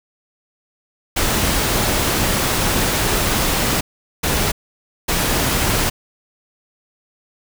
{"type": "noise bursts at uneven times", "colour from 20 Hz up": "pink", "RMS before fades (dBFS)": -18, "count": 3, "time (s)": [[1.16, 3.81], [4.23, 4.52], [5.08, 5.9]], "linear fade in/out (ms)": 10, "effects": []}